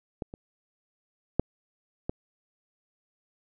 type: clicks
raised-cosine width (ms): 2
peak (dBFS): -19 / -27 / -8 / -16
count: 4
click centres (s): 0.222 / 0.339 / 1.396 / 2.095
effects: none